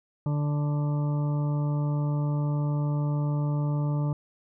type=harmonic tone; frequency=146.8 Hz; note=D3; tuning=in tune; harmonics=1 / 2 / 3 / 4 / 6 / 7 / 8; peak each=-24 / -35 / -44 / -40 / -42 / -50 / -46 dBFS; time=0.26-4.13 s; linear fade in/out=2 ms; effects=none